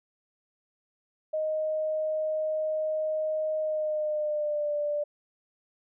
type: tone with pitch glide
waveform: sine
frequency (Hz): 622.3 to 589.4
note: D#5 to D5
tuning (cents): 0 to +6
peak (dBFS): -26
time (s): 1.33-5.04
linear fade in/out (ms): 10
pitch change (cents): -94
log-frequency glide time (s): 3.6-4.74
effects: none